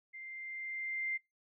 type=tone with level ramp; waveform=sine; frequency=2093 Hz; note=C7; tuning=in tune; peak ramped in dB=-45 to -32 dBFS; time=0.13-1.18 s; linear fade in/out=20 ms; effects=noise-tail reverb RT60 0.2 s tail -24 dB re dry